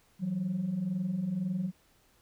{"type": "tone pair together", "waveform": "sine", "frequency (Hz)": [164.81, 186.74], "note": ["E3", "F#3"], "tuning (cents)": [0, 16], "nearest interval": "major second", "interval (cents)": 216, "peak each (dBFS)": [-35, -29], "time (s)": [0.19, 1.72], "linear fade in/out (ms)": 50, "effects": ["tanh soft clip ceiling -25 dBFS", "pink hiss -66 dBFS RMS until 2.21 s"]}